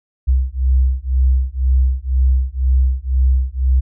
sine beating tone pair, 63.7 / 65.7 Hz, C2 / C2, -46 / +8 cents, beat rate 2 Hz, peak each -15 dBFS, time 0.27-3.81 s, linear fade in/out 20 ms, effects none

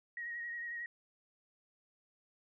sine tone with vibrato, 1887 Hz, A#6, 21 cents sharp, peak -39 dBFS, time 0.17-0.86 s, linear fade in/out 2 ms, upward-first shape triangle, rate 11 Hz, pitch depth 34 cents each way, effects none

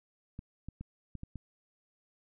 clicks, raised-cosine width 5 ms, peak -29 dBFS, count 6, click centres 0.391 / 0.686 / 0.81 / 1.153 / 1.234 / 1.357 s, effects none

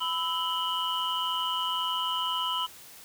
sine tone cluster, 1000 / 1310 / 2929 / 3111 Hz, B5 / E6 / F#7 / G7, +21 / -11 / -18 / -14 cents, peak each -31 / -34 / -32 / -34 dBFS, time 0-2.67 s, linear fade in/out 20 ms, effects white hiss -49 dBFS RMS until 3.04 s

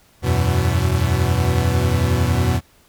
40% pulse chord, E suspended second, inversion none, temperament equal with one note detuned, 82.41 / 93.41 / 123.47 Hz, E2 / F#2 / B2, 0 / +17 / 0 cents, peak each -19 dBFS, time 0.22-2.61 s, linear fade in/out 50 ms, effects pink hiss -54 dBFS RMS until 2.88 s

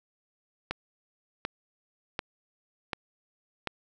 click train, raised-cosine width 0.3 ms, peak -14 dBFS, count 5, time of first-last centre 0.71-3.673 s, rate 1.35 Hz, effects none

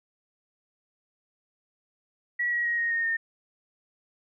sine tone with pitch steps, 1930 / 1908.9 / 1888.1 / 1867.5 / 1847.1 / 1826.9 Hz, B6 / A#6 / A#6 / A#6 / A#6 / A#6, -40 / +41 / +22 / +3 / -16 / -35 cents, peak -24 dBFS, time 2.39-3.17 s, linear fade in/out 10 ms, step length 130 ms, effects none

